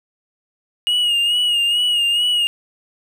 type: tone with vibrato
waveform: triangle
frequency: 2871 Hz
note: F7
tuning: 47 cents sharp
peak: -13 dBFS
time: 0.87-2.47 s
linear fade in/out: 0 ms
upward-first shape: sine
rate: 2.3 Hz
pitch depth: 46 cents each way
effects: none